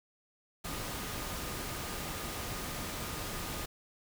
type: tone in noise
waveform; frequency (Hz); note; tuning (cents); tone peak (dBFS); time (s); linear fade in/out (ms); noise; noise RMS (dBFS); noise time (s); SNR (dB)
sine; 1226; D#6; -26; -50; 0.64-3.66; 10; pink; -39; 0.64-3.66; -14
effects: none